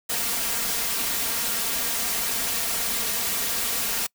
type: noise with comb filter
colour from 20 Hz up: white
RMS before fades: -26 dBFS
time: 0.09-4.07 s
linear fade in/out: 10 ms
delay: 4.3 ms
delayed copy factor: +0.65
effects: noise-tail reverb RT60 0.1 s tail -25 dB re dry